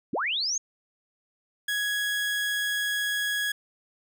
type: linear sweep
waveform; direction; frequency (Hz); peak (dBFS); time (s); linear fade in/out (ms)
sine; up; 149.6 to 6645; -25; 0.13-0.58; 5
type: tone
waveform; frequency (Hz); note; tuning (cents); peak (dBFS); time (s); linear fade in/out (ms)
30% pulse; 1666; G#6; +5; -23; 1.68-3.52; 5
effects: none